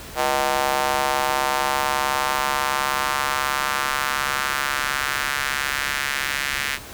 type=tone with high-pass filter sweep; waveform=square; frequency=69.3 Hz; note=C#2; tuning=in tune; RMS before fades=-23 dBFS; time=0.15-6.79 s; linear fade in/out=50 ms; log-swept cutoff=690 to 1900 Hz; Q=1.9; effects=pink hiss -38 dBFS RMS until 6.93 s